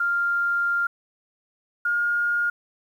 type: tone pair in turn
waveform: sine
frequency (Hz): 1396.9 / 1421.3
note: F6 / F6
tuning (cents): 0 / +30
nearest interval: unison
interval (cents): 30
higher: second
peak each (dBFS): -20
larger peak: neither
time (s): 0-0.87 / 1.85-2.5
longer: first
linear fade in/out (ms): 5
effects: 9-bit